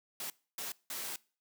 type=noise bursts at uneven times; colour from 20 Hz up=white; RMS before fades=-40 dBFS; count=3; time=0.2-0.3 / 0.58-0.72 / 0.9-1.16 s; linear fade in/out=2 ms; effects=noise-tail reverb RT60 0.4 s tail -23 dB re dry + high-pass 200 Hz 12 dB/octave